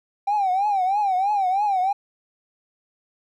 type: tone with vibrato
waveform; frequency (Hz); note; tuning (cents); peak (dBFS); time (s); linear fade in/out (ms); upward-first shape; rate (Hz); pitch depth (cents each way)
triangle; 784; G5; 0; -15; 0.27-1.93; 10; triangle; 3.1; 150
effects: tanh soft clip ceiling -15 dBFS